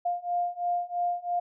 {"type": "beating tone pair", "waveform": "sine", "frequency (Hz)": [702, 705], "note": ["F5", "F5"], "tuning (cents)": [9, 16], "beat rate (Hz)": 3, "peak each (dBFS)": [-30, -29], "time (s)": [0.05, 1.4], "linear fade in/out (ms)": 10, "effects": []}